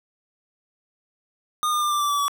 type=tone with pitch steps; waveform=square; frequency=1223 / 1209 / 1195.1 / 1181.3 / 1167.8 / 1154.4 / 1141.1 Hz; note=D#6 / D6 / D6 / D6 / D6 / D6 / C#6; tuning=-30 / +50 / +30 / +10 / -10 / -30 / +50 cents; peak=-21 dBFS; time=1.63-2.281 s; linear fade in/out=0 ms; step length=93 ms; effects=none

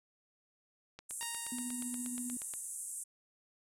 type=click train; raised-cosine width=0.2 ms; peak=-30 dBFS; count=14; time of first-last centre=0.99-2.538 s; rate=8.4 Hz
type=band-pass noise; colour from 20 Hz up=white; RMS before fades=-43 dBFS; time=1.09-3.04 s; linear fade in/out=10 ms; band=7800 to 10000 Hz; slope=48 dB/octave
type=tone with exponential decay; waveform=10% pulse; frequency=932.3 Hz; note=A#5; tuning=in tune; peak=-31 dBFS; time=1.21-2.69 s; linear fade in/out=0 ms; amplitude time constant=320 ms
type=tone with tremolo; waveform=sine; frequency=246.9 Hz; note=B3; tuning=in tune; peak=-38 dBFS; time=1.52-2.37 s; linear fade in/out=2 ms; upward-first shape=sine; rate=15 Hz; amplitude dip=30%
effects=none

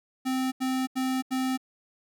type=tone bursts; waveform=square; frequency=260 Hz; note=C4; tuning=11 cents flat; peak=-26 dBFS; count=4; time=0.25-1.576 s; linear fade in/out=20 ms; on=270 ms; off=82 ms; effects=none

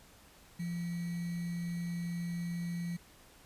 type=tone with sample-and-hold; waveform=sine; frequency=172.1 Hz; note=F3; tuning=25 cents flat; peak=-34 dBFS; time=0.59-2.97 s; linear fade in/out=10 ms; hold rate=2100 Hz; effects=pink hiss -59 dBFS RMS until 3.45 s + resampled to 32000 Hz

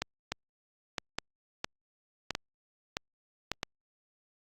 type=two click trains; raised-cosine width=0.2 ms; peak=-13 / -14 dBFS; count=4 / 6; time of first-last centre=0.02-3.517 / 0.32-3.631 s; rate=0.858 / 1.51 Hz; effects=Opus 48 kbps

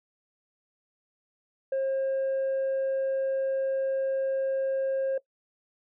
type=tone; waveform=sine; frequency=536 Hz; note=C5; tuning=42 cents sharp; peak=-22 dBFS; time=1.72-5.18 s; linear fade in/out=5 ms; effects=noise-tail reverb RT60 0.1 s tail -21 dB re dry + tanh soft clip ceiling -24 dBFS

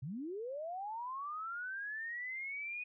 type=linear sweep; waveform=sine; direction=up; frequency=116.54 to 2490 Hz; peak=-39 dBFS; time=0.02-2.84 s; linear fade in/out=10 ms; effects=none

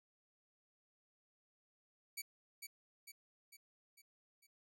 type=tone with echo; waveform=10% pulse; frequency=2278 Hz; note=C#7; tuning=47 cents sharp; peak=-33 dBFS; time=2.17-2.22 s; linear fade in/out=10 ms; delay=450 ms; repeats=5; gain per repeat=-5 dB; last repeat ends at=4.47 s; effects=none

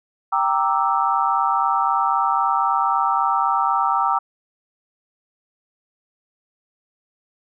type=chord; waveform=sine; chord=E half-diminished seventh; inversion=first; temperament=equal; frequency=784 / 932.3 / 1174.7 / 1318.5 Hz; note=G5 / Bb5 / D6 / E6; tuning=0 / 0 / 0 / 0 cents; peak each=-22 dBFS; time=0.32-4.19 s; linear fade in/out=10 ms; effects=none

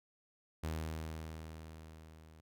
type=tone with level ramp; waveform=sawtooth; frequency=79.4 Hz; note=D#2; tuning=36 cents sharp; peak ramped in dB=-32 to -53 dBFS; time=0.63-2.41 s; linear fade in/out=10 ms; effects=none

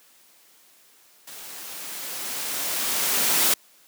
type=noise with level ramp; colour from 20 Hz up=white; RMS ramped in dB=-41 to -19 dBFS; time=1.27-3.54 s; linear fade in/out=5 ms; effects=white hiss -56 dBFS RMS until 3.87 s + high-pass 200 Hz 12 dB/octave

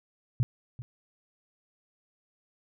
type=tone with echo; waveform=sine; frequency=122.4 Hz; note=B2; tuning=15 cents flat; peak=-21 dBFS; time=0.4-0.43 s; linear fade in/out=0 ms; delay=390 ms; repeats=1; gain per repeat=-15 dB; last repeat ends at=0.82 s; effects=none

